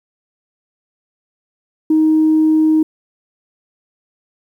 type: tone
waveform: sine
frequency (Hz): 313.3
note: D#4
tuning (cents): +12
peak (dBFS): -8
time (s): 1.9-2.83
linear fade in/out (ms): 5
effects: tanh soft clip ceiling -5 dBFS + 8-bit